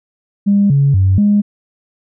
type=tone with pitch steps; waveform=sine; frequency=201.4 / 140 / 95.1 / 205.8 Hz; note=G3 / C#3 / F#2 / G#3; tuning=+47 / +18 / +48 / -16 cents; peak=-7 dBFS; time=0.46-1.42 s; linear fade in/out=20 ms; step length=240 ms; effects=tanh soft clip ceiling -3 dBFS